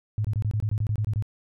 sine tone bursts, 106.6 Hz, G#2, 46 cents sharp, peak -22 dBFS, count 12, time 0.18-1.224 s, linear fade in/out 0 ms, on 65 ms, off 24 ms, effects none

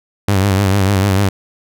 sawtooth tone with vibrato, 97.8 Hz, G2, 4 cents flat, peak -7 dBFS, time 0.28-1.29 s, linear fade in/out 5 ms, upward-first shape sine, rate 6.7 Hz, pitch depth 71 cents each way, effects none

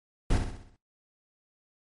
brown noise with echo, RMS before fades -23 dBFS, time 0.3-0.38 s, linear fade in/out 5 ms, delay 64 ms, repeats 6, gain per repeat -6 dB, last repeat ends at 0.764 s, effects noise-tail reverb RT60 0.2 s tail -22 dB re dry + MP3 48 kbps

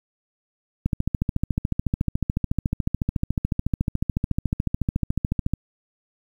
click train, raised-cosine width 5 ms, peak -9 dBFS, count 66, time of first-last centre 0.86-5.536 s, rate 13.9 Hz, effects 8-bit

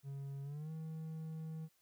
triangle tone with pitch glide, 138.59 to 159.2 Hz, C#3 to D#3, 0 to +40 cents, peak -40 dBFS, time 0.03-1.69 s, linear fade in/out 50 ms, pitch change +240 cents, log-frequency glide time 0.43-0.71 s, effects white hiss -75 dBFS RMS until 1.81 s

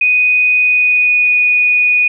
sine tone with pitch glide, 2489 to 2470 Hz, D#7 to D#7, 0 to -13 cents, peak -8 dBFS, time 0.01-2.08 s, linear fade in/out 5 ms, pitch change -13 cents, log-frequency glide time 0.59-1.35 s, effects none

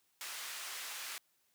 pink band-pass noise, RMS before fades -44 dBFS, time 0.21-1.18 s, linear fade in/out 0 ms, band 1400 to 16000 Hz, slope 12 dB/octave, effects white hiss -75 dBFS RMS until 1.54 s + high-pass 80 Hz 12 dB/octave

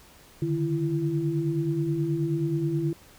sine tone cluster, 142.3 / 151.7 / 335.1 Hz, C#3 / D#3 / E4, +46 / -44 / +29 cents, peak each -32 / -27 / -27 dBFS, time 0.42-2.93 s, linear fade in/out 2 ms, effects pink hiss -53 dBFS RMS until 3.18 s

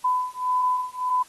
sine beating tone pair, 1003 / 1004.7 Hz, B5 / B5, +26 / +29 cents, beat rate 1.7 Hz, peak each -24 dBFS, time 0.04-1.23 s, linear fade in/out 10 ms, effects white hiss -52 dBFS RMS until 1.28 s + AAC 32 kbps

